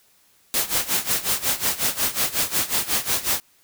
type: noise with tremolo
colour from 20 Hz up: white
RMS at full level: -20 dBFS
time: 0.54-3.4 s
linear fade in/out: 0 ms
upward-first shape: sine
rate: 5.5 Hz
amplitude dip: 85%
effects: white hiss -59 dBFS RMS until 3.63 s